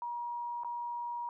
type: tone with dropouts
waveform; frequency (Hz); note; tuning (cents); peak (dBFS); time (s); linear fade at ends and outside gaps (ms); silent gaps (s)
sine; 954; A#5; +40; -35; 0.02-1.29; 1; 0.635-0.646
effects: none